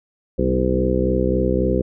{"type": "harmonic tone with a mistuned harmonic", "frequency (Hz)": 63.7, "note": "C2", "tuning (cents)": -46, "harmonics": [1, 2, 3, 4, 5, 6, 7, 8], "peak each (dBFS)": [-23, -27, -23, -27, -25, -23, -27, -23], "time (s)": [0.38, 1.82], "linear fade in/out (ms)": 10, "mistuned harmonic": 4, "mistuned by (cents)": -24, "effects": []}